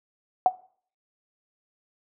sine tone with exponential decay, 740 Hz, F#5, in tune, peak -10 dBFS, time 0.46-0.54 s, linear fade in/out 1 ms, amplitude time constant 17 ms, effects noise-tail reverb RT60 0.5 s tail -20 dB re dry

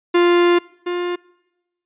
45% pulse tone pair in turn, 349.2 / 353.1 Hz, F4 / F4, 0 / +19 cents, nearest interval unison, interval 19 cents, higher second, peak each -11 / -20 dBFS, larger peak first, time 0.14-0.59 / 0.86-1.16 s, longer first, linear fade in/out 10 ms, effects noise-tail reverb RT60 1.0 s tail -24 dB re dry + resampled to 8000 Hz

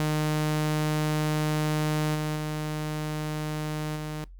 sawtooth tone with level steps, 153 Hz, D#3, 29 cents flat, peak -20 / -23 / -25 / -28 dBFS, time 0-4.24 s, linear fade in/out 0 ms, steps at 2.14 / 2.35 / 3.95 s, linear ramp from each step 20 ms, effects noise-tail reverb RT60 0.2 s tail -23 dB re dry + added 44 Hz sine -43 dBFS peak until 4.39 s

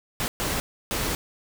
pink noise bursts at uneven times, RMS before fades -27 dBFS, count 3, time 0.2-0.28 / 0.4-0.6 / 0.91-1.15 s, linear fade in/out 0 ms, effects none

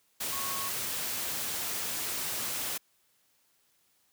sine tone in noise, 1100 Hz, C#6, 14 cents flat, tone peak -38 dBFS, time 0.32-0.69 s, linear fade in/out 10 ms, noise white, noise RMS -34 dBFS, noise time 0.2-2.78 s, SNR -7 dB, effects white hiss -70 dBFS RMS until 4.12 s + high-pass 60 Hz 12 dB/octave

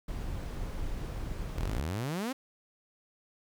brown noise, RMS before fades -36 dBFS, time 0.08-1.8 s, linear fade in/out 5 ms
sawtooth exponential sweep, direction up, 36.8 to 278.2 Hz, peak -28 dBFS, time 1.57-2.33 s, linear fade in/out 10 ms
effects none

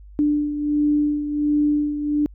sine beating tone pair, 295.2 / 296.6 Hz, D4 / D4, +9 / +17 cents, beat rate 1.4 Hz, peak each -18 / -25 dBFS, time 0.19-2.26 s, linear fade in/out 0 ms, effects added 50 Hz sine -40 dBFS peak until 2.34 s

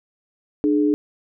sine tone pair together, 298.5 / 422.1 Hz, D4 / G#4, +28 / +28 cents, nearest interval tritone, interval 600 cents, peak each -16 / -22 dBFS, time 0.64-0.94 s, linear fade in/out 0 ms, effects none

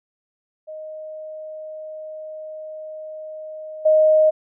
sine tone with level steps, 622.3 Hz, D#5, in tune, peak -31 / -11 dBFS, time 0.67-4.31 s, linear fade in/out 20 ms, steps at 3.85 s, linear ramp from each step 10 ms, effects none

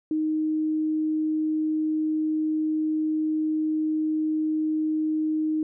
sine tone, 311.1 Hz, D#4, in tune, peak -22 dBFS, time 0.11-5.63 s, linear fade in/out 2 ms, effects none

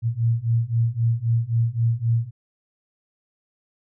sine beating tone pair, 113.9 / 117.7 Hz, A#2 / A#2, -40 / +17 cents, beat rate 3.8 Hz, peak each -22 / -21 dBFS, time 0.02-2.31 s, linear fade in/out 50 ms, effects none

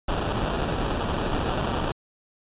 pink noise with sample-and-hold, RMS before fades -26 dBFS, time 0.08-1.92 s, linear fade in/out 5 ms, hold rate 2100 Hz, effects resampled to 8000 Hz

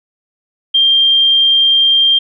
sine tone, 3185 Hz, G7, 27 cents sharp, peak -7 dBFS, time 0.74-2.19 s, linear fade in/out 10 ms, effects none

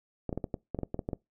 clicks, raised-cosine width 2 ms, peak -19 dBFS, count 12, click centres 0.293 / 0.328 / 0.376 / 0.442 / 0.542 / 0.747 / 0.789 / 0.833 / 0.944 / 0.992 / 1.089 / 1.132 s, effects noise-tail reverb RT60 0.2 s tail -23 dB re dry

